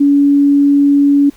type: tone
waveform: sine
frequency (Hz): 283.7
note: C#4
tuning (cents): +40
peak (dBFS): -6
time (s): 0-1.3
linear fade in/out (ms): 10
effects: pink hiss -46 dBFS RMS until 1.36 s